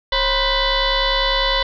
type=tone with frequency modulation; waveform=sine; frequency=1480 Hz; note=F#6; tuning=in tune; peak=-15 dBFS; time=0.12-1.63 s; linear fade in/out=5 ms; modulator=505 Hz; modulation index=5.2; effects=none